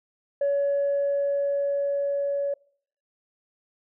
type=tone with level ramp; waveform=sine; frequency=564 Hz; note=C#5; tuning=30 cents sharp; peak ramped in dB=-19 to -23 dBFS; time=0.41-2.54 s; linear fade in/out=5 ms; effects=noise-tail reverb RT60 0.6 s tail -26 dB re dry + tanh soft clip ceiling -18 dBFS